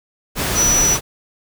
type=tone in noise; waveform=sine; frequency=5910 Hz; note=F#8; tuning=3 cents flat; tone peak=-13 dBFS; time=0.54-0.98 s; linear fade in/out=50 ms; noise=pink; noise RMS=-20 dBFS; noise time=0.35-1.01 s; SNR=+4 dB; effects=none